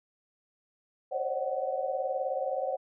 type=tone cluster; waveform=sine; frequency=526 / 545 / 602 / 747 Hz; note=C5 / C#5 / D5 / F#5; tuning=+9 / -29 / +43 / +16 cents; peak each=-34 / -34 / -36 / -34 dBFS; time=1.11-2.77 s; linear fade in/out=20 ms; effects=none